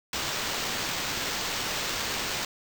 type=noise with sample-and-hold; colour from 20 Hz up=white; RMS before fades=-31 dBFS; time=0.13-2.45 s; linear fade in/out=2 ms; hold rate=11025 Hz; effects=none